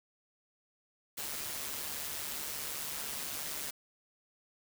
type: noise with amplitude modulation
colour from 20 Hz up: white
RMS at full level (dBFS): -37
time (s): 1.17-3.71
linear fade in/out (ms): 10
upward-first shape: sine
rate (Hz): 146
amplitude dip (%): 50
effects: none